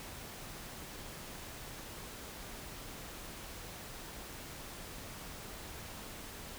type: silence
effects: pink hiss -47 dBFS RMS until 6.58 s